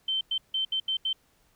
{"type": "tone bursts at uneven times", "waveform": "sine", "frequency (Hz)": 3100, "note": "G7", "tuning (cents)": -20, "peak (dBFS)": -25, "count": 6, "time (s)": [[0.08, 0.21], [0.31, 0.38], [0.54, 0.65], [0.72, 0.8], [0.88, 0.97], [1.05, 1.13]], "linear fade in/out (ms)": 5, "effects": ["pink hiss -66 dBFS RMS until 1.55 s"]}